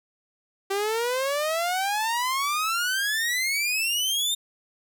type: exponential sweep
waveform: sawtooth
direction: up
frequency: 386.7 to 3668 Hz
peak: -20 dBFS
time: 0.7-4.35 s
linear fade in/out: 10 ms
effects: none